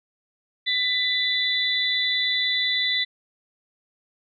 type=tone cluster; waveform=sine; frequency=1996 / 3531 / 3957 Hz; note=B6 / A7 / B7; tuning=+18 / +5 / +3 cents; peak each=-25 dBFS; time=0.66-3.05 s; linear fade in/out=20 ms; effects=none